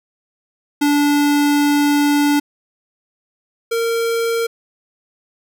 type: tone pair in turn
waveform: square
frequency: 290.3 / 460.8 Hz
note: D4 / A#4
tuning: -20 / -20 cents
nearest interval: minor sixth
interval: 800 cents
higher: second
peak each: -13 / -17 dBFS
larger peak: first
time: 0.81-2.4 / 3.71-4.47 s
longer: first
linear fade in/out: 10 ms
effects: none